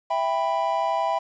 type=chord; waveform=triangle; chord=E minor; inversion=none; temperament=just; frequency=659.3 / 791.1 / 988.9 Hz; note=E5 / G5 / B5; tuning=0 / +16 / +2 cents; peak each=-24 dBFS; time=0.1-1.19 s; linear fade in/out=10 ms; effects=resampled to 16000 Hz + 9-bit